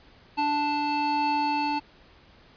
square tone pair together, 293.7 / 880 Hz, D4 / A5, 0 / 0 cents, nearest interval octave + perfect fifth, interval 1900 cents, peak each -31 / -25 dBFS, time 0.37-1.8 s, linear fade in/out 20 ms, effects pink hiss -55 dBFS RMS until 2.56 s + resampled to 11025 Hz

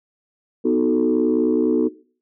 sine chord, B dominant seventh, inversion none, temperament equal, 246.9 / 311.1 / 370 / 440 Hz, B3 / D#4 / F#4 / A4, 0 / 0 / 0 / 0 cents, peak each -20 dBFS, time 0.64-1.89 s, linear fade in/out 20 ms, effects noise-tail reverb RT60 0.4 s tail -18 dB re dry + tanh soft clip ceiling -8 dBFS

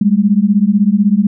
sine beating tone pair, 196.5 / 212.5 Hz, G3 / G#3, +4 / +40 cents, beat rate 16 Hz, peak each -11 dBFS, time 0.01-1.27 s, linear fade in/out 5 ms, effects none

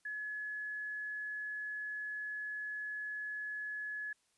sine tone, 1700 Hz, G#6, 40 cents sharp, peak -38 dBFS, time 0.05-4.13 s, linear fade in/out 5 ms, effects white hiss -75 dBFS RMS until 4.37 s + resampled to 24000 Hz

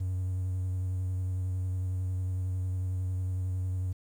triangle tone with vibrato, 92.5 Hz, F#2, in tune, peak -26 dBFS, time 0-3.93 s, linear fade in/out 10 ms, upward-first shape sine, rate 11 Hz, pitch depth 20 cents each way, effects tanh soft clip ceiling -23 dBFS + 10-bit

